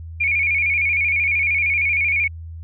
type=tone with vibrato; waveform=sine; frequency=2305 Hz; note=D7; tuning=33 cents flat; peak=-16 dBFS; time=0.2-2.28 s; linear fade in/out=10 ms; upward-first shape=square; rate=13 Hz; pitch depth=68 cents each way; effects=added 82 Hz sine -31 dBFS peak until 2.63 s